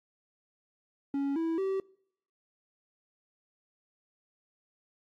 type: tone with pitch steps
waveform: triangle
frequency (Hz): 278.8 / 327.7 / 385.3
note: C#4 / E4 / G4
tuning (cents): +10 / -10 / -30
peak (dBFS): -26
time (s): 1.14-1.8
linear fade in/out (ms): 2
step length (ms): 220
effects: noise-tail reverb RT60 0.7 s tail -25 dB re dry + AAC 64 kbps